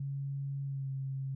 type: tone with pitch glide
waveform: sine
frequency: 138.59 to 134.8 Hz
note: C#3 to C#3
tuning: 0 to -48 cents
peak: -34 dBFS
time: 0-1.35 s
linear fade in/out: 5 ms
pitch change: -48 cents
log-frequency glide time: 0.64-0.9 s
effects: none

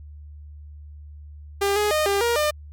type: tone with pitch steps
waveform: sawtooth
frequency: 399.5 / 417.7 / 614 / 399.4 / 472 / 602 Hz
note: G4 / G#4 / D#5 / G4 / A#4 / D5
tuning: +33 / +10 / -23 / +32 / +22 / +43 cents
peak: -15 dBFS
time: 1.61-2.51 s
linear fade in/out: 10 ms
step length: 150 ms
effects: added 74 Hz sine -38 dBFS peak until 2.72 s + MP3 96 kbps

